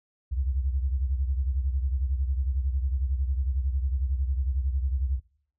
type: beating tone pair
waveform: sine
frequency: 64.9 / 75.9 Hz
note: C2 / D#2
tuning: -13 / -42 cents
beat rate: 11 Hz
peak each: -25 / -31 dBFS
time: 0.31-5.2 s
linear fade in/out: 20 ms
effects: noise-tail reverb RT60 0.6 s tail -21 dB re dry